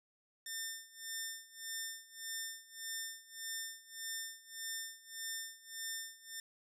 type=tone with tremolo; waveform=10% pulse; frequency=1800 Hz; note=A6; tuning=39 cents sharp; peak=-30 dBFS; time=0.46-6.4 s; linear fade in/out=2 ms; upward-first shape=sine; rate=1.7 Hz; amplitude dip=90%; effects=none